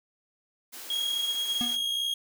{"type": "high-pass noise", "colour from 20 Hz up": "white", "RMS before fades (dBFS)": -42, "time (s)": [0.72, 1.77], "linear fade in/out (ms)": 20, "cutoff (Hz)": 220, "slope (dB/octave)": 96}
{"type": "tone", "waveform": "triangle", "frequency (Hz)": 3281, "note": "G#7", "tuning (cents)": -22, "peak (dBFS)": -26, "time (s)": [0.9, 2.14], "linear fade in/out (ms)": 2}
{"type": "tone with pitch glide", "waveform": "sawtooth", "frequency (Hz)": [3322, 3218], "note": ["G#7", "G7"], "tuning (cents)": [0, 45], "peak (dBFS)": -32, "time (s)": [0.93, 2.14], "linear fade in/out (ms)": 2, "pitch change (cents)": -55, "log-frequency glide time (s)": [1.1, 1.88]}
{"type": "tone with exponential decay", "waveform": "square", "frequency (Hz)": 241.8, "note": "B3", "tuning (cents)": -36, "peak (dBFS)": -28, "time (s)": [1.61, 1.85], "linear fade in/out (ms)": 0, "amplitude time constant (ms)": 52}
{"effects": []}